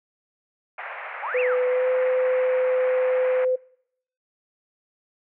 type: band-pass noise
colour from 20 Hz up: white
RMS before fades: -35 dBFS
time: 0.78-3.45 s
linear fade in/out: 5 ms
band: 530 to 2300 Hz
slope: 48 dB/octave
type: exponential two-way sweep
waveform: sine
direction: up then down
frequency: 731 to 2794 to 1076 Hz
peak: -27 dBFS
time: 1.22-1.56 s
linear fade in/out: 20 ms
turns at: 1.4 s
type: tone with pitch glide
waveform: sine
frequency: 502 to 510.2 Hz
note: B4 to C5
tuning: +28 to -44 cents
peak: -19 dBFS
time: 1.34-3.56 s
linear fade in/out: 10 ms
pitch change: +28 cents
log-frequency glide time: 1.69-1.86 s
effects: noise-tail reverb RT60 0.7 s tail -24 dB re dry